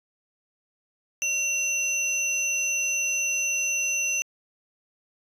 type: tone pair together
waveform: sine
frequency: 2737 / 6076 Hz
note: F7 / F#8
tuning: -36 / +45 cents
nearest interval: octave + major second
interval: 1381 cents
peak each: -24 dBFS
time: 1.22-4.22 s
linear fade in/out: 0 ms
effects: tanh soft clip ceiling -20 dBFS

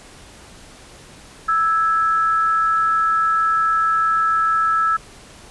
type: tone pair together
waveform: sine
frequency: 1316.8 / 1661.2 Hz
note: E6 / G#6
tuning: -2 / 0 cents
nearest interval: major third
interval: 402 cents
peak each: -15 / -24 dBFS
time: 1.48-4.97 s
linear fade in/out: 10 ms
effects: pink hiss -43 dBFS RMS until 5.5 s + resampled to 24000 Hz

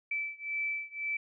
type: beating tone pair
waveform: sine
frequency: 2317 / 2318.9 Hz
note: D7 / D7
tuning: -24 / -23 cents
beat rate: 1.9 Hz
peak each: -35 / -36 dBFS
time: 0.11-1.17 s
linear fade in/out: 5 ms
effects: none

